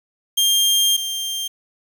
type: tone pair in turn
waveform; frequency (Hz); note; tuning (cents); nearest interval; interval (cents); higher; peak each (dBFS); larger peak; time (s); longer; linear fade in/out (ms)
sawtooth; 3200 / 3180; G7 / G7; +35 / +24; unison; 11; first; -11 / -20; first; 0.37-0.97 / 0.97-1.48; first; 10
effects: 7-bit